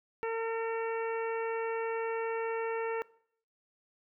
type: harmonic tone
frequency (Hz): 453.7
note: A#4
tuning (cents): -47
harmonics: 1 / 2 / 3 / 4 / 5 / 6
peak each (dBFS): -32 / -38 / -42 / -44 / -46 / -48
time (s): 0.23-3.02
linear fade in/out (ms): 0
effects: noise-tail reverb RT60 0.6 s tail -21 dB re dry